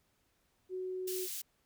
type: tone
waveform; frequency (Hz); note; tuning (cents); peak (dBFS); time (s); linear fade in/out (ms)
sine; 370.8; F#4; +4; -36; 0.69-1.28; 50
type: high-pass noise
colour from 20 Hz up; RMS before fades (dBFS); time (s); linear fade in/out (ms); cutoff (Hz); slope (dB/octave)
white; -41; 1.07-1.42; 10; 3500; 12
effects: pink hiss -75 dBFS RMS until 1.65 s